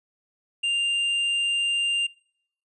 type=tone with tanh clipping; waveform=sine; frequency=2794 Hz; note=F7; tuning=in tune; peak=-23 dBFS; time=0.63-2.07 s; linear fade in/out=10 ms; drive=6 dB; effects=noise-tail reverb RT60 0.7 s tail -25 dB re dry + resampled to 24000 Hz